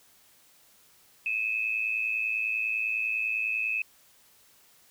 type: tone pair together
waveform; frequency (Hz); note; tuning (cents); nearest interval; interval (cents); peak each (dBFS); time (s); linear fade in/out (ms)
sine; 2489 / 2599; D#7 / E7; 0 / -25; minor second; 75; -31 / -28; 1.26-3.82; 2
effects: white hiss -60 dBFS RMS until 4.9 s